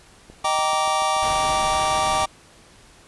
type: click train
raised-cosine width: 2 ms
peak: -28 dBFS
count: 10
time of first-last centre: 0.3-1.599 s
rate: 6.93 Hz
type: chord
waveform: square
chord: Eb major seventh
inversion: none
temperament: just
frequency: 622.3 / 777.8 / 933.4 / 1166.7 Hz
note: Eb5 / G5 / Bb5 / D6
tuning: 0 / -14 / +2 / -12 cents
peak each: -28 / -24 / -27 / -24 dBFS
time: 0.44-2.26 s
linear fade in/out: 10 ms
type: noise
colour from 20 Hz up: pink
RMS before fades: -32 dBFS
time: 1.22-2.25 s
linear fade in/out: 10 ms
effects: pink hiss -50 dBFS RMS until 3.07 s + resampled to 24000 Hz